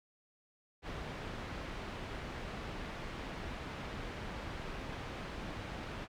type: low-pass noise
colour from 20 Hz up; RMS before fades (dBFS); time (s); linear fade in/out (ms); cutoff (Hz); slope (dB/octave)
pink; -43; 0.82-6.08; 50; 2900; 12
effects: none